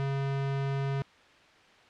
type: tone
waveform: square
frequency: 137.6 Hz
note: C#3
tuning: 12 cents flat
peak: -29 dBFS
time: 0-1.02 s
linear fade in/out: 0 ms
effects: white hiss -57 dBFS RMS until 1.89 s + low-pass 3000 Hz 12 dB/octave